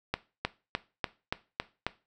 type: accelerating click train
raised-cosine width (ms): 0.3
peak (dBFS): -12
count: 7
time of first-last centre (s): 0.14-1.866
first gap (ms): 310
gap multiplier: 0.97
effects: noise-tail reverb RT60 0.3 s tail -17 dB re dry